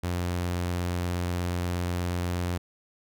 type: tone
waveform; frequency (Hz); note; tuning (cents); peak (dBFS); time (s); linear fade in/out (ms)
sawtooth; 88.3; F2; +20; -23; 0.03-2.58; 10
effects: none